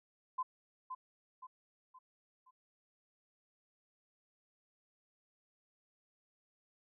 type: tone with echo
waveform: sine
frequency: 1024 Hz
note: C6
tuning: 38 cents flat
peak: -33 dBFS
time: 0.38-0.43 s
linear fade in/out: 10 ms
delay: 520 ms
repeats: 4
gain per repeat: -7 dB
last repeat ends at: 2.51 s
effects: none